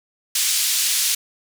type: band-pass noise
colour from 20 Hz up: white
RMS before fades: -20 dBFS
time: 0.35-1.15 s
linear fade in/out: 5 ms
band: 3000 to 9700 Hz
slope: 12 dB/octave
effects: none